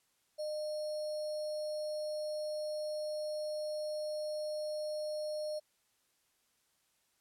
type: tone with sample-and-hold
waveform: sine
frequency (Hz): 609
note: D#5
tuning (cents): -37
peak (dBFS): -35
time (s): 0.38-5.6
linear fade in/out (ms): 20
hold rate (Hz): 4900
effects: white hiss -75 dBFS RMS until 7.2 s + low-pass 12000 Hz 12 dB/octave